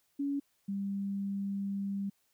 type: tone pair in turn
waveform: sine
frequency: 281.5 / 198.14 Hz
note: C#4 / G3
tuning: +27 / +19 cents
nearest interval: tritone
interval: 608 cents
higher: first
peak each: -30 / -32 dBFS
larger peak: first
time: 0.19-0.4 / 0.68-2.1 s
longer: second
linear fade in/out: 10 ms
effects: white hiss -74 dBFS RMS until 2.33 s